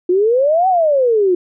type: exponential two-way sweep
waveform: sine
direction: up then down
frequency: 348.4 to 771 to 348.4 Hz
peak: -10 dBFS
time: 0.09-1.35 s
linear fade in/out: 5 ms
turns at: 0.68 s
effects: none